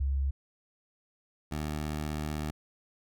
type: tone pair in turn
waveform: sine / 15% pulse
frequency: 68.3 / 75.86 Hz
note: C#2 / D#2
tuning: -25 / -43 cents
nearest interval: major second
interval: 182 cents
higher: second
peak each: -26 dBFS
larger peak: neither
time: 0-0.31 / 1.51-2.51 s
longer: second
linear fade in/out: 10 ms
effects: none